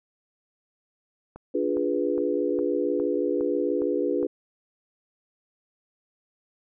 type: click train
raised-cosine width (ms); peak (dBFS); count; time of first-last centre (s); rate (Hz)
1; -27; 8; 1.36-4.229; 2.44
type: chord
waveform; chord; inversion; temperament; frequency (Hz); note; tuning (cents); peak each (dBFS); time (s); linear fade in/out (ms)
sine; D diminished seventh; none; equal with one note detuned; 290.5 / 349.2 / 415.3 / 493.9; D4 / F4 / Ab4 / Cb5; -19 / 0 / 0 / 0; -28; 1.54-4.27; 10
effects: none